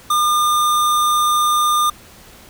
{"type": "tone", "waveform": "square", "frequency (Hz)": 1206, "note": "D6", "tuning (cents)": 46, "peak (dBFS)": -14, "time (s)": [0.1, 1.9], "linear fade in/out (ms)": 5, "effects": ["pink hiss -43 dBFS RMS until 2.49 s"]}